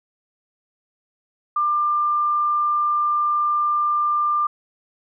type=tone; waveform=sine; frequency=1193 Hz; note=D6; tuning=27 cents sharp; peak=-17 dBFS; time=1.56-4.47 s; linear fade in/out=5 ms; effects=none